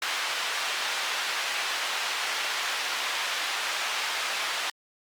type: band-pass noise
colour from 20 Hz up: white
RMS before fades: -30 dBFS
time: 0.02-4.7 s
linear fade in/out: 2 ms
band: 790 to 3400 Hz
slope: 12 dB/octave
effects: Opus 48 kbps